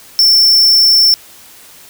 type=tone; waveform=square; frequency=5390 Hz; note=E8; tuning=38 cents sharp; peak=-6 dBFS; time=0.19-1.14 s; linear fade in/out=0 ms; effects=white hiss -39 dBFS RMS until 1.89 s